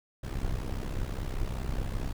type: noise with amplitude modulation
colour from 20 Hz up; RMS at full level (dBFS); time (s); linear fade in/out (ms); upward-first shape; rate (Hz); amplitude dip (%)
brown; -29; 0.23-2.13; 10; sine; 65.1; 80
effects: none